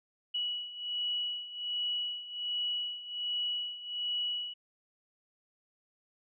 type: beating tone pair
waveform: sine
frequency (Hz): 2932 / 2933.3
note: F#7 / F#7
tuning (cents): -16 / -16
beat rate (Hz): 1.3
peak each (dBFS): -38 / -34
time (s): 0.34-4.54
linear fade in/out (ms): 10
effects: none